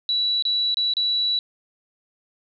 sine tone with dropouts, 3932 Hz, B7, 8 cents flat, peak -19 dBFS, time 0.09-1.39 s, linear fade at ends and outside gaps 1 ms, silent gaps 0.424-0.452 / 0.744-0.77 / 0.937-0.968 s, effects none

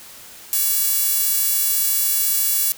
sawtooth tone with high-pass filter, 566 Hz, C#5, 36 cents sharp, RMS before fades -19 dBFS, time 0.53-2.72 s, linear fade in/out 0 ms, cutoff 11000 Hz, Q 0.57, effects white hiss -41 dBFS RMS until 2.77 s

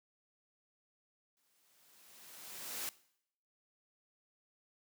white noise with exponential growth, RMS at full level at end -39 dBFS, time 1.37-2.89 s, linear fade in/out 0 ms, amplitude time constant 330 ms, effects noise-tail reverb RT60 0.7 s tail -20 dB re dry + high-pass 150 Hz 12 dB/octave

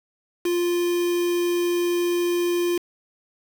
triangle tone with quantisation, 349.2 Hz, F4, in tune, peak -18 dBFS, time 0.45-2.78 s, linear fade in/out 5 ms, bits 5, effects none

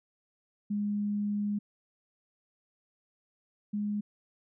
sine tone pair in turn, 206.1 / 207.4 Hz, G#3 / G#3, -13 / -2 cents, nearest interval unison, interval 11 cents, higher second, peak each -28 / -29 dBFS, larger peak first, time 0.7-1.59 / 3.73-4.01 s, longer first, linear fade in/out 10 ms, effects none

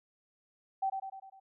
sine tone with echo, 773 Hz, G5, 24 cents flat, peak -28 dBFS, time 0.82-0.9 s, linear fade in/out 10 ms, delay 100 ms, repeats 5, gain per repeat -5 dB, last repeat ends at 1.4 s, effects none

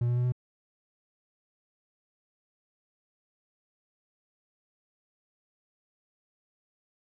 triangle tone with pitch steps, 120 / 121.53 / 123.09 / 124.66 Hz, B2 / B2 / B2 / B2, -49 / -27 / -5 / +17 cents, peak -22 dBFS, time 0.01-0.322 s, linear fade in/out 5 ms, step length 78 ms, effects none

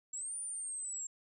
sine linear two-way sweep, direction up then down, 7440 to 9400 to 7440 Hz, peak -38 dBFS, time 0.13-1.07 s, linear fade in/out 5 ms, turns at 0.38 s, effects none

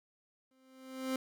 30% pulse tone with exponential growth, 261.6 Hz, C4, in tune, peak -28 dBFS, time 0.51-1.16 s, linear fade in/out 2 ms, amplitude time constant 140 ms, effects none

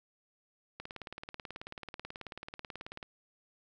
click train, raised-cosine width 0.3 ms, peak -26 dBFS, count 42, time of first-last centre 0.8-3.028 s, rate 18.4 Hz, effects none

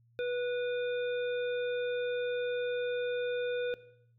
harmonic tone with a mistuned harmonic, 490 Hz, B4, 14 cents flat, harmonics 1 / 3 / 5 / 7, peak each -31 / -41 / -45 / -48 dBFS, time 0.19-3.74 s, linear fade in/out 0 ms, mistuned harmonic 7, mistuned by +74 cents, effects noise-tail reverb RT60 0.7 s tail -17 dB re dry + added 117 Hz sine -63 dBFS peak until 4.18 s

